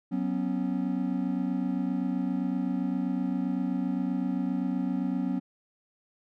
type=chord; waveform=triangle; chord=F# suspended fourth; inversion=none; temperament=equal with one note detuned; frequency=185 / 246.9 / 274.6 Hz; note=F#3 / B3 / C#4; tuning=0 / 0 / -16 cents; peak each=-29 dBFS; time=0.11-5.4 s; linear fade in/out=20 ms; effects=none